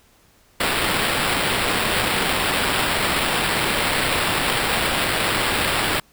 blue noise with sample-and-hold, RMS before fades -21 dBFS, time 0.6-6 s, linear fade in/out 5 ms, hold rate 6300 Hz, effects pink hiss -56 dBFS RMS until 6.12 s

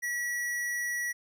sine tone with hard clipping, 1933 Hz, B6, 38 cents flat, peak -31 dBFS, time 0.02-1.13 s, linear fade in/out 20 ms, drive 18 dB, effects none

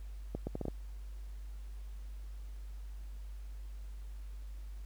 accelerating click train, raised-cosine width 2 ms, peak -23 dBFS, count 6, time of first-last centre 0.35-0.683 s, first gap 120 ms, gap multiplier 0.7, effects added 50 Hz sine -42 dBFS peak until 4.85 s + pink hiss -65 dBFS RMS until 4.85 s

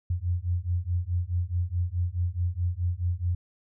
sine beating tone pair, 86 / 90.7 Hz, F2 / F#2, -26 / -34 cents, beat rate 4.7 Hz, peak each -28 dBFS, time 0.1-3.35 s, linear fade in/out 5 ms, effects none

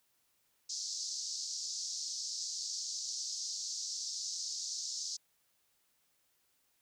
pink band-pass noise, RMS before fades -40 dBFS, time 0.69-5.17 s, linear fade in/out 10 ms, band 4600 to 6800 Hz, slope 48 dB/octave, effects white hiss -75 dBFS RMS until 6.81 s

